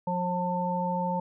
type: harmonic tone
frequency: 178.7 Hz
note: F3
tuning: 40 cents sharp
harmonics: 1 / 3 / 5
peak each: -30 / -33 / -29 dBFS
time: 0.07-1.2 s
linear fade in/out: 5 ms
effects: none